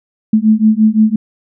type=beating tone pair; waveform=sine; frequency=214.3 / 220.1 Hz; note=A3 / A3; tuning=-45 / +1 cents; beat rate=5.8 Hz; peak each=-10 dBFS; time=0.33-1.16 s; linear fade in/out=5 ms; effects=none